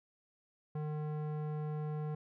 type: tone with low-pass filter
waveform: square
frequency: 151.7 Hz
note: D#3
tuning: 44 cents flat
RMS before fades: -38 dBFS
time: 0.75-2.15 s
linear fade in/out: 5 ms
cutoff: 940 Hz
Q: 0.77
effects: none